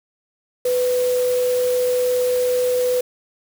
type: tone in noise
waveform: sine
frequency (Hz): 498.6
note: B4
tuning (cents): +16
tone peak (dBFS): -16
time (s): 0.65-3.01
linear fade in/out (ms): 5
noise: white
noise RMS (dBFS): -32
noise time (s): 0.65-3.01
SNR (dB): +13
effects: none